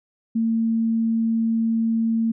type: tone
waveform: sine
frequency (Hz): 226.4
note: A3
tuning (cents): +50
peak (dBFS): -18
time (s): 0.35-2.32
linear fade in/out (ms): 10
effects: none